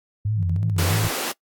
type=tone with vibrato; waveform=sine; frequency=98.2 Hz; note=G2; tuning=4 cents sharp; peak=-20 dBFS; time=0.25-1.08 s; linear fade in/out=5 ms; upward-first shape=sine; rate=3 Hz; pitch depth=180 cents each way
type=tone with tremolo; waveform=sine; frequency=161.9 Hz; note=E3; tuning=31 cents flat; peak=-24 dBFS; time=0.36-1.1 s; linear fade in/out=50 ms; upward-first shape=square; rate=7.4 Hz; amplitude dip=60%
type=high-pass noise; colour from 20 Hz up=pink; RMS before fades=-27 dBFS; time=0.78-1.32 s; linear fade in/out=5 ms; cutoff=270 Hz; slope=24 dB/octave
type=noise with exponential decay; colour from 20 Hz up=brown; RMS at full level=-32 dBFS; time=1.04-1.22 s; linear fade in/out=5 ms; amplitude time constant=37 ms
effects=noise-tail reverb RT60 0.1 s tail -22 dB re dry + AAC 64 kbps